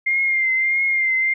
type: tone with vibrato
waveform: sine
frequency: 2109 Hz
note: C7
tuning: 13 cents sharp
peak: -16 dBFS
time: 0.06-1.34 s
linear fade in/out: 10 ms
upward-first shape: triangle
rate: 1.6 Hz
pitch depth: 44 cents each way
effects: none